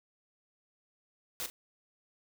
white noise with echo, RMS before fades -37 dBFS, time 1.4-1.46 s, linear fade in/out 0 ms, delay 40 ms, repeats 1, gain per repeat -11 dB, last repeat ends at 1.5 s, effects none

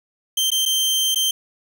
sawtooth tone with dropouts, 3136 Hz, G7, in tune, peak -14 dBFS, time 0.37-1.31 s, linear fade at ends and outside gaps 5 ms, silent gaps 0.504-0.516 / 0.654-0.659 / 1.147-1.157 s, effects none

